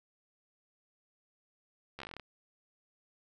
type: slowing click train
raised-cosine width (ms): 0.3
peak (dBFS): -27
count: 11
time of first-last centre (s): 1.99-2.197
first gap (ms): 13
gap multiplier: 1.1
effects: none